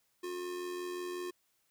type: tone with amplitude modulation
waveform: square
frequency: 358.6 Hz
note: F4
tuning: 46 cents sharp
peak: -36 dBFS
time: 0.23-1.31 s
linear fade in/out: 10 ms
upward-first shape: sine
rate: 85.5 Hz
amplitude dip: 45%
effects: white hiss -75 dBFS RMS until 1.7 s